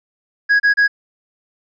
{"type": "tone bursts", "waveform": "triangle", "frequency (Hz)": 1657, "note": "G#6", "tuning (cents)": -4, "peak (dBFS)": -8, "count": 3, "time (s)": [0.49, 0.88], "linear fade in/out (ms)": 20, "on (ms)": 110, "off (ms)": 30, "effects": ["resampled to 16000 Hz"]}